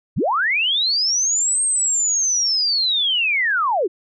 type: linear two-way sweep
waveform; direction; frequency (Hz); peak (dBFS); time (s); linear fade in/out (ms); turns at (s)
sine; up then down; 54.6 to 8530 to 310.6; -16; 0.16-3.88; 20; 1.63
effects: none